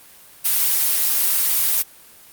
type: noise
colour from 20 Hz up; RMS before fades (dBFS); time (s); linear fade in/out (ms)
blue; -18; 0.44-1.83; 20
effects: white hiss -46 dBFS RMS until 2.32 s + Opus 32 kbps